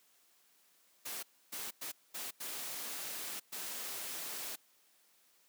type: noise bursts at uneven times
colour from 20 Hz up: white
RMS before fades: -42 dBFS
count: 6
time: 1.05-1.23 / 1.52-1.71 / 1.81-1.92 / 2.14-2.31 / 2.4-3.4 / 3.52-4.56 s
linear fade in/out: 10 ms
effects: white hiss -69 dBFS RMS until 5.48 s + high-pass 200 Hz 12 dB/octave